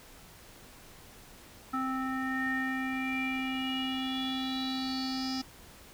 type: tone with low-pass filter sweep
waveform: square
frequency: 262.1 Hz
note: C4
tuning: 3 cents sharp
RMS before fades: -33 dBFS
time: 1.73-5.42 s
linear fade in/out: 10 ms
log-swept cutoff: 1400 to 5200 Hz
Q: 8.9
effects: pink hiss -53 dBFS RMS until 5.93 s